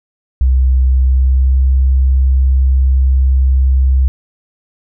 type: tone with pitch glide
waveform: sine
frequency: 64.5 to 65.7 Hz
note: C2 to C2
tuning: -24 to +8 cents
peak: -7 dBFS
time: 0.41-4.08 s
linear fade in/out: 0 ms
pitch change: +32 cents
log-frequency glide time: 0.9-1.67 s
effects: none